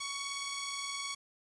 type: tone pair together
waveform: 10% pulse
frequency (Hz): 1119 / 2219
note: C#6 / C#7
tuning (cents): +16 / +1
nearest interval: octave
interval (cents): 1185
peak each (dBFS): -29 / -33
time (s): 0-1.15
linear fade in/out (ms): 10
effects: resampled to 22050 Hz + 9-bit